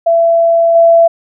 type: tone with level steps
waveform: sine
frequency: 670 Hz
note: E5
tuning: 28 cents sharp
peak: -6 / -3 dBFS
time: 0.06-1.08 s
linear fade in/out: 10 ms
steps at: 0.75 s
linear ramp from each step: 5 ms
effects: none